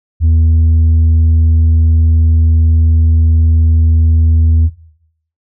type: tone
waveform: sine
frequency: 80.7 Hz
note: E2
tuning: 36 cents flat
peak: -3 dBFS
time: 0.2-4.7 s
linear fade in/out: 50 ms
effects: noise-tail reverb RT60 0.7 s tail -18 dB re dry + tanh soft clip ceiling -5 dBFS